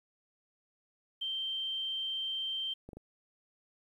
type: tone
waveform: sine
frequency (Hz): 3136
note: G7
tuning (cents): 0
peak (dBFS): -33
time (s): 1.21-2.74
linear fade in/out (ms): 10
type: clicks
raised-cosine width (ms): 2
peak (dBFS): -33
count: 3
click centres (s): 2.89 / 2.932 / 2.97
effects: 11-bit